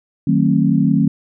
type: chord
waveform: sine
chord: D# diminished seventh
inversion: none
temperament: just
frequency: 155.56 / 186.68 / 224 / 268.8 Hz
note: D#3 / F#3 / A3 / C4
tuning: 0 / +16 / +31 / +47 cents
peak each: -17 dBFS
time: 0.27-1.08 s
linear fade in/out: 5 ms
effects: none